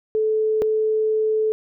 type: tone pair in turn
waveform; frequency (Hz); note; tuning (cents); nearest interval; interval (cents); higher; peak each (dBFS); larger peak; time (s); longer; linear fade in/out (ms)
sine; 434.8 / 434.8; A4 / A4; -21 / -21; unison; 0; neither; -17; neither; 0.15-0.62 / 0.62-1.52; second; 0
effects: none